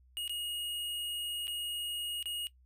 square tone with dropouts, 2874 Hz, F7, 49 cents sharp, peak -35 dBFS, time 0.17-2.47 s, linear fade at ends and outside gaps 0 ms, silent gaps 0.278-0.295 / 1.471-1.479 / 2.227-2.257 s, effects noise-tail reverb RT60 0.1 s tail -18 dB re dry + added 63 Hz sine -60 dBFS peak until 2.65 s

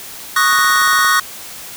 square chord, D# minor seventh, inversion third, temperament equal, 1108.7 / 1244.5 / 1480 / 1864.7 Hz, C#6 / D#6 / F#6 / A#6, 0 / 0 / 0 / 0 cents, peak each -17 dBFS, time 0.36-1.2 s, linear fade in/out 5 ms
click train, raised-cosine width 0.5 ms, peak -16 dBFS, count 10, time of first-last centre 0.53-1.047 s, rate 17.4 Hz
effects white hiss -32 dBFS RMS until 1.76 s

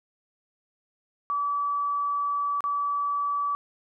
sine tone with dropouts, 1150 Hz, D6, 37 cents flat, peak -24 dBFS, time 1.3-3.55 s, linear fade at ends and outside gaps 0 ms, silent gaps 2.606-2.64 s, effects none

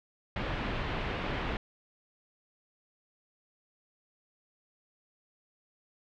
pink low-pass noise, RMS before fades -34 dBFS, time 0.36-1.57 s, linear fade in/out 2 ms, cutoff 3200 Hz, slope 24 dB/octave, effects none

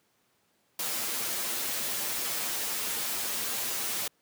white noise with comb filter, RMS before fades -32 dBFS, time 0.79-4.08 s, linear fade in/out 5 ms, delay 8.7 ms, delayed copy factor +0.75, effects pink hiss -70 dBFS RMS until 4.21 s + high-pass 150 Hz 12 dB/octave

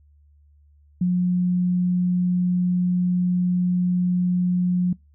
sine tone, 179.4 Hz, F3, 47 cents sharp, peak -17 dBFS, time 1.01-4.93 s, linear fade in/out 5 ms, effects noise-tail reverb RT60 0.2 s tail -24 dB re dry + added 73 Hz sine -52 dBFS peak until 5.14 s

